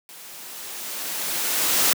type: noise with level ramp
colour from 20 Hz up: white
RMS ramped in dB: -43 to -18 dBFS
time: 0.09-1.93 s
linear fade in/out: 0 ms
effects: high-pass 200 Hz 12 dB/octave